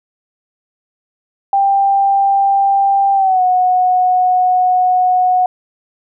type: tone with pitch glide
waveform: sine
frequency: 790 to 732.9 Hz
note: G5 to F#5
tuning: +13 to -17 cents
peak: -9 dBFS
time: 1.53-5.46 s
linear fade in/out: 2 ms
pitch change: -130 cents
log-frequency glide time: 3.14-3.42 s
effects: none